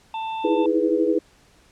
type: harmonic tone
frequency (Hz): 888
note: A5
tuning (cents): +16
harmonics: 1 / 3 / 4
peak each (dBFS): -26 / -39 / -41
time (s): 0.14-0.66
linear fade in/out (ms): 2
type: chord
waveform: sine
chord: E major seventh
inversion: third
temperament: equal with one note detuned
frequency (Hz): 317.5 / 329.6 / 415.3 / 493.9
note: D#4 / E4 / G#4 / B4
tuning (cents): +35 / 0 / 0 / 0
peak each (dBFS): -23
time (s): 0.44-1.19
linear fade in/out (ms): 10
effects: pink hiss -56 dBFS RMS until 1.71 s + low-pass 9000 Hz 12 dB/octave